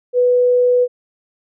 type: tone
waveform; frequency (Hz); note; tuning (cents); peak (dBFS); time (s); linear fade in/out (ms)
sine; 493.9; B4; 0; -10; 0.13-0.88; 50
effects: none